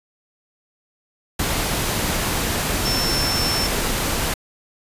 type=tone in noise; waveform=sine; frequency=5380 Hz; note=E8; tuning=34 cents sharp; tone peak=-22 dBFS; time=2.85-3.67 s; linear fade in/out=5 ms; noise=pink; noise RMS=-22 dBFS; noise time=1.39-4.34 s; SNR=-3 dB; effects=resampled to 32000 Hz